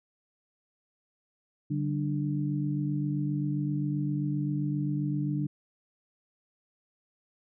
sine tone cluster, 145.5 / 193.1 / 296.7 Hz, D3 / G3 / D4, -16 / -26 / +18 cents, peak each -29 / -35 / -32 dBFS, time 1.7-5.47 s, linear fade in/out 10 ms, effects none

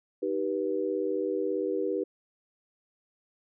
sine chord, Eb augmented, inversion none, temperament just, 311.1 / 388.9 / 486.1 Hz, Eb4 / G4 / B4, 0 / -14 / -28 cents, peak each -33 / -30 / -31 dBFS, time 0.22-2.04 s, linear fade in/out 10 ms, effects none

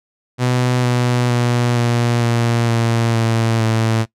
sawtooth tone with pitch steps, 124.7 / 122.84 / 121.01 / 119.21 / 117.43 / 115.68 / 113.95 / 112.26 Hz, B2 / B2 / B2 / A#2 / A#2 / A#2 / A#2 / A2, +17 / -9 / -35 / +39 / +13 / -13 / -39 / +35 cents, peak -10 dBFS, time 0.38-4.06 s, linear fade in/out 50 ms, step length 460 ms, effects noise-tail reverb RT60 0.1 s tail -20 dB re dry + low-pass 9000 Hz 12 dB/octave

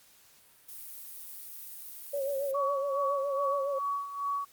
violet noise, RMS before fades -44 dBFS, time 0.68-2.52 s, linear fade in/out 10 ms
sine tone with vibrato, 554.4 Hz, C#5, in tune, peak -29 dBFS, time 2.13-3.79 s, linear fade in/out 10 ms, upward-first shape sine, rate 7.2 Hz, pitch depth 61 cents each way
sine tone with tremolo, 1128 Hz, C#6, 30 cents sharp, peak -28 dBFS, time 2.54-4.45 s, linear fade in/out 10 ms, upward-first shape sine, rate 2.4 Hz, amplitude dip 70%
effects white hiss -60 dBFS RMS until 4.52 s + Opus 48 kbps

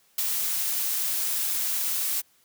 blue noise with ADSR envelope, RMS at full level -25 dBFS, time 0.18-2.22 s, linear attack 4 ms, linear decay 35 ms, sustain -2 dB, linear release 24 ms, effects white hiss -63 dBFS RMS until 2.44 s

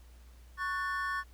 triangle chord, F# minor, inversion second, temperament just, 1110 / 1480 / 1776 Hz, C#6 / F#6 / A6, +2 / 0 / +16 cents, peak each -33 / -37 / -34 dBFS, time 0.57-1.24 s, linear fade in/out 50 ms, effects added 60 Hz sine -52 dBFS peak until 1.33 s + pink hiss -64 dBFS RMS until 1.33 s

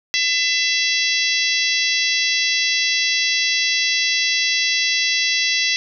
harmonic tone, 670 Hz, E5, 28 cents sharp, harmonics 3 / 4 / 5 / 6 / 7 / 8 / 9, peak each -22 / -23 / -24 / -25 / -25 / -26 / -27 dBFS, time 0.14-5.76 s, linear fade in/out 0 ms, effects none

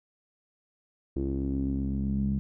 sawtooth tone with low-pass filter sweep, 67.8 Hz, C#2, 38 cents flat, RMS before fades -29 dBFS, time 1.16-2.39 s, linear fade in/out 0 ms, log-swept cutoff 340 to 190 Hz, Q 6, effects none

